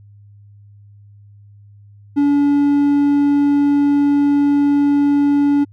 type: tone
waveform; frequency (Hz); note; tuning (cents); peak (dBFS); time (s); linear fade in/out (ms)
triangle; 286.2; D4; -45; -9; 2.16-5.65; 20
effects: added 102 Hz sine -41 dBFS peak until 5.72 s